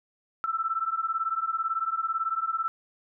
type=beating tone pair; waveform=sine; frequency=1318.5 / 1336.5 Hz; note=E6 / E6; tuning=0 / +23 cents; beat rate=18 Hz; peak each=-29 dBFS; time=0.44-2.68 s; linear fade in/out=0 ms; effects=none

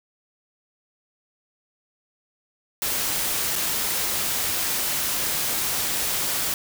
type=noise with dropouts; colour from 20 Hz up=white; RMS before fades=-25 dBFS; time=2.82-6.54 s; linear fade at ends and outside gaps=1 ms; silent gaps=3.556-3.56 s; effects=none

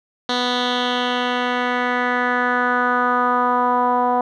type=tone with low-pass filter sweep; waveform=10% pulse; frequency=246.9 Hz; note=B3; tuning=in tune; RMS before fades=-19 dBFS; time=0.29-4.21 s; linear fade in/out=2 ms; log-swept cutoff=4100 to 860 Hz; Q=3.2; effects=none

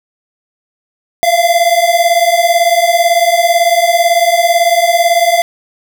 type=beating tone pair; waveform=square; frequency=676 / 694 Hz; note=E5 / F5; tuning=+43 / -11 cents; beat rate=18 Hz; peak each=-12 / -11 dBFS; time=1.23-5.42 s; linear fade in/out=0 ms; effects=none

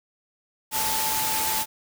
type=tone in noise; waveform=sine; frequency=877 Hz; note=A5; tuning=6 cents flat; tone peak=-29 dBFS; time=0.71-1.66 s; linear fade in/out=50 ms; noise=white; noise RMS=-26 dBFS; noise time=0.71-1.66 s; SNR=-6 dB; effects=none

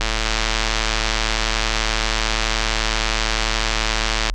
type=click train; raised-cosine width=0.2 ms; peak=-3 dBFS; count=477; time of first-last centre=0.01-4.298 s; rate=111 Hz; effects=added 41 Hz sine -22 dBFS peak until 4.34 s + AAC 32 kbps

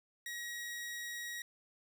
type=tone; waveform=sawtooth; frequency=1901 Hz; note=A#6; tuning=33 cents sharp; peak=-37 dBFS; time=0.26-1.42 s; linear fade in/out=2 ms; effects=none

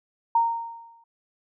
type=tone with exponential decay; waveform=sine; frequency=925 Hz; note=A#5; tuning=14 cents flat; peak=-15 dBFS; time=0.35-1.04 s; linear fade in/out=5 ms; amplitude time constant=150 ms; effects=none

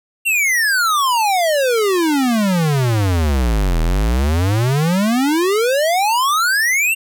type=exponential two-way sweep; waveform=square; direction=down then up; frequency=2794 to 39.44 to 2794 Hz; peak=-14 dBFS; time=0.25-6.95 s; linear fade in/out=20 ms; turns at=3.81 s; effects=none

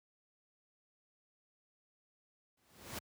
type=noise with exponential growth; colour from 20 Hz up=pink; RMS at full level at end=-39 dBFS; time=2.57-2.99 s; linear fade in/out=5 ms; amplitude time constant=90 ms; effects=high-pass 80 Hz 12 dB/octave

